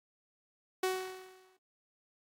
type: tone with exponential decay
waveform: sawtooth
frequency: 373.7 Hz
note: F#4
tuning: 17 cents sharp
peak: -24 dBFS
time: 0.83-1.57 s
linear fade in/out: 5 ms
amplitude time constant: 160 ms
effects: AAC 48 kbps